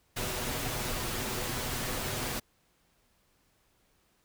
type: noise with comb filter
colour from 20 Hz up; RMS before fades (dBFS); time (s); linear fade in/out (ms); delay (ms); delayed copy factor
pink; -34; 0.16-2.4; 10; 8.1; +0.5
effects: pink hiss -70 dBFS RMS until 4.24 s